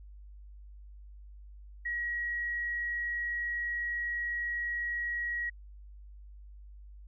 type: tone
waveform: sine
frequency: 1906 Hz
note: A#6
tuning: 38 cents sharp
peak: -31 dBFS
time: 1.85-5.5 s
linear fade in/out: 10 ms
effects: added 50 Hz sine -47 dBFS peak until 7.07 s